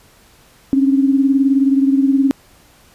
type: beating tone pair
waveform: sine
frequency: 270.1 / 289.1 Hz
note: C#4 / D4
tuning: -45 / -27 cents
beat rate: 19 Hz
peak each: -11 / -18 dBFS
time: 0.73-2.31 s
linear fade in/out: 0 ms
effects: pink hiss -49 dBFS RMS until 2.94 s + resampled to 32000 Hz